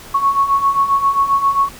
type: beating tone pair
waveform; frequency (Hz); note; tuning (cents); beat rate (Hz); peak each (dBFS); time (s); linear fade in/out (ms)
sine; 1101 / 1108.5; C#6 / C#6; -12 / 0; 7.5; -18 / -13; 0.14-1.69; 10
effects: pink hiss -37 dBFS RMS until 1.79 s